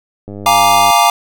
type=click train; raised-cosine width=2 ms; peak=-16 dBFS; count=64; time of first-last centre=0.28-0.904 s; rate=101 Hz
type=chord; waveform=square; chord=Bb dominant seventh; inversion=second; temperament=equal; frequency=698.5 / 830.6 / 932.3 / 1174.7 Hz; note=F5 / Ab5 / Bb5 / D6; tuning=0 / 0 / 0 / 0 cents; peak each=-14 dBFS; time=0.46-1.1 s; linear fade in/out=2 ms
effects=none